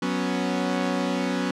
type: chord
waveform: sawtooth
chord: F# suspended fourth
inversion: none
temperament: equal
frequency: 185 / 246.9 / 277.2 Hz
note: F#3 / B3 / C#4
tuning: 0 / 0 / 0 cents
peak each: -24 dBFS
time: 0.02-1.51 s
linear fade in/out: 5 ms
effects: low-pass 6000 Hz 12 dB/octave